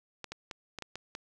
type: clicks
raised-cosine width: 0.2 ms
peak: -22 dBFS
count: 7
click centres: 0.243 / 0.32 / 0.512 / 0.787 / 0.823 / 0.956 / 1.151 s
effects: none